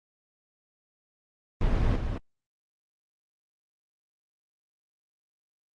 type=noise with echo; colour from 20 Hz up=brown; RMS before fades=-24 dBFS; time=1.61-1.96 s; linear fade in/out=2 ms; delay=220 ms; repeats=1; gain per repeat=-5 dB; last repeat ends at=2.18 s; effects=low-pass 4000 Hz 12 dB/octave + Opus 24 kbps